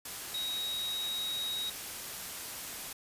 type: tone in noise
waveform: sine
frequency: 3800 Hz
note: A#7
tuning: 33 cents sharp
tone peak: -33 dBFS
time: 0.34-1.7 s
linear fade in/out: 5 ms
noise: white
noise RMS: -41 dBFS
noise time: 0.05-2.93 s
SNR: +5 dB
effects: resampled to 32000 Hz